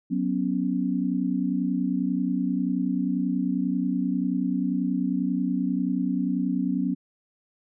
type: chord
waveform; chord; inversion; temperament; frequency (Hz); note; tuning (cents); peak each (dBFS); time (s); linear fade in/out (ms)
sine; F# suspended fourth; none; equal; 185 / 246.9 / 277.2; F#3 / B3 / C#4; 0 / 0 / 0; -27; 0.1-6.95; 20
effects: none